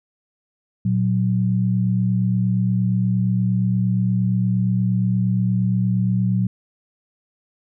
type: tone pair together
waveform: sine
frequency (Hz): 116.7 / 185.25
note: A#2 / F#3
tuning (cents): +2 / +2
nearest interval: minor sixth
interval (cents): 800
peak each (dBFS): -19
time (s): 0.85-6.47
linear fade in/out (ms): 5
effects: none